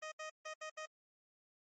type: tone bursts at uneven times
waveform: 15% pulse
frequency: 623 Hz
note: D#5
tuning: 2 cents sharp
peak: -37 dBFS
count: 5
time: 0.02-0.12 / 0.19-0.3 / 0.45-0.54 / 0.61-0.7 / 0.77-0.86 s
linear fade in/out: 10 ms
effects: MP3 32 kbps